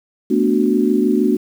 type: chord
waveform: sine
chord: B minor seventh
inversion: third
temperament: equal with one note detuned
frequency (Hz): 220.8 / 246.9 / 293.7 / 370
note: A3 / B3 / D4 / F#4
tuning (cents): +6 / 0 / 0 / 0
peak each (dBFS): -18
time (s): 0.3-1.37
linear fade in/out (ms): 10
effects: 7-bit